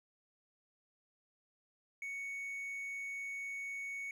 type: tone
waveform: triangle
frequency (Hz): 2224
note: C#7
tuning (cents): +5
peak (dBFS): -38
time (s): 2.02-4.11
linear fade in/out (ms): 2
effects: none